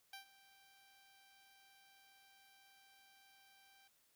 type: tone with ADSR envelope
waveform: 10% pulse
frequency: 784 Hz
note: G5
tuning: in tune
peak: -40 dBFS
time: 0.13-3.88 s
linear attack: 4 ms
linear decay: 110 ms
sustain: -18 dB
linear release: 7 ms
effects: white hiss -75 dBFS RMS until 4.15 s